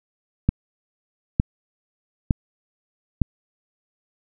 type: click train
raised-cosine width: 5 ms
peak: -4 dBFS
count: 4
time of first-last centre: 0.49-3.217 s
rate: 1.1 Hz
effects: none